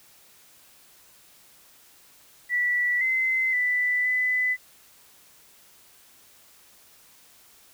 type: tone with pitch steps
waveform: sine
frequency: 1957 / 2056 / 1985 / 2003 Hz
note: B6 / C7 / B6 / B6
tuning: -16 / -31 / +8 / +24 cents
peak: -21 dBFS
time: 2.49-4.57 s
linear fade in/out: 50 ms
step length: 520 ms
effects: white hiss -55 dBFS RMS until 7.73 s